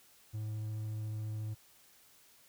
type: tone with vibrato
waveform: triangle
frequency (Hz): 108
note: A2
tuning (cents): -32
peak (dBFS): -34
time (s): 0.33-1.55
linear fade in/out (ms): 20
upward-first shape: triangle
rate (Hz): 14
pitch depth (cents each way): 10
effects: white hiss -63 dBFS RMS until 2.48 s